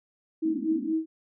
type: tone with tremolo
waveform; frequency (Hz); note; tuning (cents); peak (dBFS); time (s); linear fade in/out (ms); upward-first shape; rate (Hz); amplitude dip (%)
sine; 320; D#4; +49; -22; 0.42-1.06; 10; sine; 4.3; 90
type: band-pass noise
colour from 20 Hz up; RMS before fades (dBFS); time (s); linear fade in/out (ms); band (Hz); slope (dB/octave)
white; -34; 0.45-0.93; 5; 210 to 320; 96
effects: none

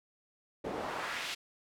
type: noise with band-pass filter sweep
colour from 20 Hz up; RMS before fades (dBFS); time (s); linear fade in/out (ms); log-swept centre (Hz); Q
pink; -38; 0.64-1.35; 10; 390 to 3400; 1.1
effects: none

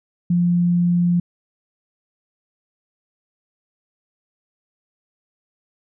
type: tone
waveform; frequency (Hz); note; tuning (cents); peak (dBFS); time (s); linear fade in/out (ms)
sine; 174.61; F3; 0; -14; 0.3-1.2; 5
effects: none

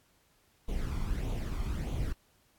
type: noise with flanger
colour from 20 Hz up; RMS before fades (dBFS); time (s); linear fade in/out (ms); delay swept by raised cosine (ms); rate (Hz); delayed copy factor
brown; -33; 0.68-2.13; 10; 0.29 to 0.92; 1.6; +0.6
effects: pink hiss -68 dBFS RMS until 2.58 s + AAC 64 kbps

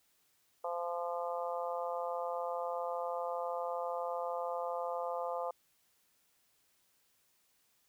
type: harmonic tone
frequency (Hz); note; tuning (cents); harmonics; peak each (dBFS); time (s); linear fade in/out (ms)
172.6; F3; -20; 3 / 4 / 5 / 6 / 7; -38 / -40 / -42 / -44 / -45; 0.64-5.51; 5
effects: white hiss -73 dBFS RMS until 7.88 s

